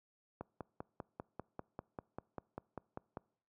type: click train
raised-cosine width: 1 ms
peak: -28 dBFS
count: 15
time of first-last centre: 0.41-3.171 s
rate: 5.07 Hz
effects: noise-tail reverb RT60 0.6 s tail -25 dB re dry + high-pass 80 Hz 12 dB/octave